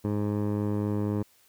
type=tone with low-pass filter; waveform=15% pulse; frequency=103.83 Hz; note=G#2; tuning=in tune; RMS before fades=-28 dBFS; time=0.04-1.23 s; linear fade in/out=10 ms; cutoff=710 Hz; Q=0.75; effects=white hiss -62 dBFS RMS until 1.48 s

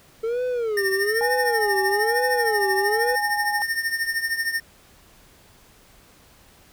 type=tone with vibrato; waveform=triangle; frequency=440 Hz; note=A4; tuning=in tune; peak=-20 dBFS; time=0.23-3.16 s; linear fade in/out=10 ms; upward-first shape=sine; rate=1.1 Hz; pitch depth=230 cents each way
type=tone with tremolo; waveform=square; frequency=1821 Hz; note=A#6; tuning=41 cents flat; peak=-20 dBFS; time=0.77-4.6 s; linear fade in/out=2 ms; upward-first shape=triangle; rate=13 Hz; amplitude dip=80%
type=tone; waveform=sine; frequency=831 Hz; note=G#5; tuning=1 cent sharp; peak=-24 dBFS; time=1.21-3.62 s; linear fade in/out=0 ms
effects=pink hiss -53 dBFS RMS until 6.72 s

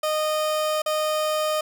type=tone with dropouts; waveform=30% pulse; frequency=616 Hz; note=D#5; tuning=17 cents flat; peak=-19 dBFS; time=0.03-1.61 s; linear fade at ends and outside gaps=5 ms; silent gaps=0.82-0.86 s; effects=none

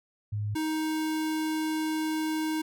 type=tone pair in turn; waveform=sine / square; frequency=104.6 / 313.4 Hz; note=G#2 / D#4; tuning=+13 / +13 cents; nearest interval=octave + perfect fifth; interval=1900 cents; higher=second; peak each=-28 dBFS; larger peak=neither; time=0.32-0.55 / 0.55-2.62 s; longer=second; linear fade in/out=10 ms; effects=none

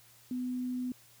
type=tone; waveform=sine; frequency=250.7 Hz; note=B3; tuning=26 cents sharp; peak=-32 dBFS; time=0.31-0.92 s; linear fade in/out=2 ms; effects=added 118 Hz sine -67 dBFS peak until 1.2 s + white hiss -60 dBFS RMS until 1.2 s

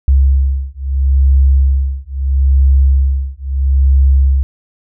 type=beating tone pair; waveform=sine; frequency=67.2 / 67.96 Hz; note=C2 / C#2; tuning=+47 / -34 cents; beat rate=0.76 Hz; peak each=-11 dBFS; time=0.08-4.43 s; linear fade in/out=0 ms; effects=none

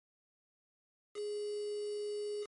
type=tone with quantisation; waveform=sine; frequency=415.3 Hz; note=G#4; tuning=in tune; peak=-36 dBFS; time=1.14-2.47 s; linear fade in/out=50 ms; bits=8; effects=MP3 48 kbps

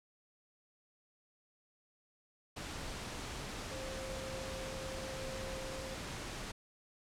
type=tone in noise; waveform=sine; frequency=528 Hz; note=C5; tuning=16 cents sharp; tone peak=-44 dBFS; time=3.71-5.95 s; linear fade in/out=10 ms; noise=pink; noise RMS=-43 dBFS; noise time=2.56-6.52 s; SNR=-4 dB; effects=low-pass 8000 Hz 12 dB/octave

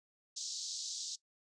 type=band-pass noise; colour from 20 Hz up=white; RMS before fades=-42 dBFS; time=0.36-1.16 s; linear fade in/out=10 ms; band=3800 to 7000 Hz; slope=48 dB/octave; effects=noise-tail reverb RT60 0.1 s tail -19 dB re dry + resampled to 22050 Hz

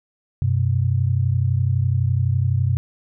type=tone pair together; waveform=sine; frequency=94.99 / 126.9 Hz; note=F#2 / B2; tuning=+46 / +47 cents; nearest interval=perfect fourth; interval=501 cents; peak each=-19 dBFS; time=0.42-2.77 s; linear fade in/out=0 ms; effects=none

